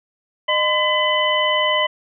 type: tone cluster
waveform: sine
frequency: 611 / 1022 / 2006 / 3020 Hz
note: D#5 / C6 / B6 / F#7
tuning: -32 / -41 / +26 / +35 cents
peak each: -21 dBFS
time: 0.48-1.87 s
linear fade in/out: 10 ms
effects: none